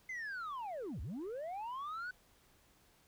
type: linear two-way sweep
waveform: sine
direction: down then up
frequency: 2093 to 55 to 1513 Hz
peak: -37 dBFS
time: 0.09-2.11 s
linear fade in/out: 5 ms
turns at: 1.01 s
effects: tanh soft clip ceiling -39 dBFS + pink hiss -68 dBFS RMS until 3.07 s